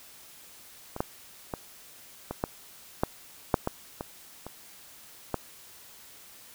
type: clicks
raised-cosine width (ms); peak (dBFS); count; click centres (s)
1; -21 / -12 / -17 / -18 / -12 / -9 / -6 / -13 / -19 / -24 / -13; 11; 0.964 / 1.005 / 1.538 / 2.31 / 2.439 / 3.035 / 3.542 / 3.674 / 4.009 / 4.466 / 5.343
effects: white hiss -51 dBFS RMS until 6.54 s